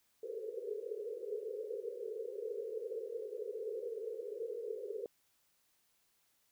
pink band-pass noise, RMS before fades -42 dBFS, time 0.23-5.06 s, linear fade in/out 2 ms, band 410 to 490 Hz, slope 96 dB/octave, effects white hiss -75 dBFS RMS until 6.51 s

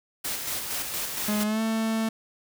white noise with tremolo, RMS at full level -30 dBFS, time 0.24-1.44 s, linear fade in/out 10 ms, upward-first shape square, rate 4.3 Hz, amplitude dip 35%
45% pulse tone with pitch glide, 210.2 to 222.6 Hz, G#3 to A3, +21 to +20 cents, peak -24 dBFS, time 1.28-2.09 s, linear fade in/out 5 ms, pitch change +99 cents, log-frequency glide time 1.44-1.61 s
effects none

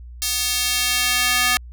square tone with high-pass filter sweep, 246.9 Hz, B3, in tune, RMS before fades -20 dBFS, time 0.22-1.57 s, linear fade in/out 0 ms, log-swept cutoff 4700 to 1600 Hz, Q 0.9, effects added 60 Hz sine -35 dBFS peak until 1.72 s

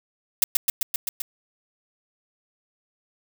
blue noise with echo, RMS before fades -17 dBFS, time 0.42-0.44 s, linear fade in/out 2 ms, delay 130 ms, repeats 6, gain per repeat -2 dB, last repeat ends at 1.22 s, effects none

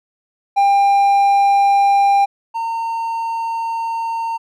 triangle tone pair in turn, 798 / 913.8 Hz, G5 / A#5, +31 / -35 cents, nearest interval major second, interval 234 cents, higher second, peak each -8 / -17 dBFS, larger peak first, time 0.56-2.26 / 2.54-4.38 s, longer second, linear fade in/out 20 ms, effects none

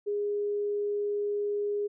sine tone, 411.3 Hz, G#4, 17 cents flat, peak -27 dBFS, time 0.06-1.88 s, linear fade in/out 20 ms, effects none

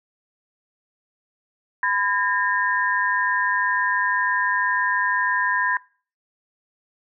sine tone cluster, 1003 / 1625 / 1823 Hz, B5 / G#6 / A#6, +26 / -38 / -39 cents, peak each -23 dBFS, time 1.83-5.77 s, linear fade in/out 2 ms, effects noise-tail reverb RT60 0.4 s tail -23 dB re dry

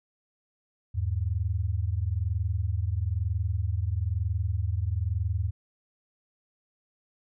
sine tone pair together, 81 / 102.05 Hz, E2 / G#2, -30 / -30 cents, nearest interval major third, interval 400 cents, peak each -28 / -28 dBFS, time 0.94-5.51 s, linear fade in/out 20 ms, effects none

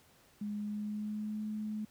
sine tone with pitch glide, 207.7 to 213.7 Hz, G#3 to G#3, 0 to +50 cents, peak -35 dBFS, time 0.41-1.85 s, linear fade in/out 5 ms, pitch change +50 cents, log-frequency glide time 0.54-1.42 s, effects pink hiss -64 dBFS RMS until 1.9 s + high-pass 60 Hz 12 dB/octave

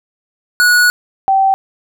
square / sine tone pair in turn, 1462 / 774.5 Hz, F#6 / G5, -21 / -21 cents, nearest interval major seventh, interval 1100 cents, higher first, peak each -8 dBFS, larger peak neither, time 0.6-0.9 / 1.28-1.54 s, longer first, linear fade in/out 0 ms, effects none

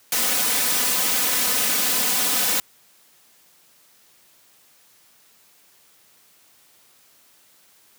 white noise with comb filter, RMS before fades -21 dBFS, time 0.12-2.6 s, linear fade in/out 2 ms, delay 4 ms, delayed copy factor +0.75, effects white hiss -56 dBFS RMS until 7.98 s + high-pass 100 Hz 12 dB/octave

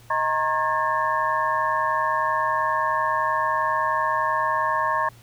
sine tone cluster, 629 / 931 / 1081 / 1647 / 1770 Hz, D#5 / A#5 / C#6 / G#6 / A6, +19 / -2 / -44 / -15 / +10 cents, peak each -29 / -25 / -23 / -31 / -31 dBFS, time 0.1-5.09 s, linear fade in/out 5 ms, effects added 117 Hz sine -48 dBFS peak until 5.22 s + pink hiss -53 dBFS RMS until 5.22 s

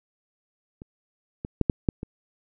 clicks, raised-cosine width 3 ms, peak -27 / -18 / -7 / -6 / -7 / -20 dBFS, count 6, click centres 0.819 / 1.449 / 1.613 / 1.698 / 1.888 / 2.031 s, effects none

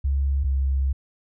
sine tone pair in turn, 68.9 / 67.48 Hz, C#2 / C#2, -10 / -46 cents, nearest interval unison, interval 36 cents, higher first, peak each -19 dBFS, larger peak neither, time 0.04-0.44 / 0.44-0.93 s, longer second, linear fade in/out 10 ms, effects none

